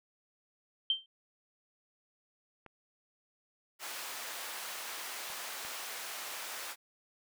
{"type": "tone with exponential decay", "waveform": "sine", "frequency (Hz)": 3136, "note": "G7", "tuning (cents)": 0, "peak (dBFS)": -23, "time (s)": [0.9, 1.06], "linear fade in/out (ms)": 2, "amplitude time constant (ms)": 33}
{"type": "clicks", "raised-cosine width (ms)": 0.5, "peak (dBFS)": [-35, -34, -31], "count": 3, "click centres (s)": [2.663, 5.302, 5.65]}
{"type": "high-pass noise", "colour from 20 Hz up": "pink", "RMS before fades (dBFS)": -42, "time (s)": [3.79, 6.76], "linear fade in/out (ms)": 50, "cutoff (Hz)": 840, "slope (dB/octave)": 12}
{"effects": []}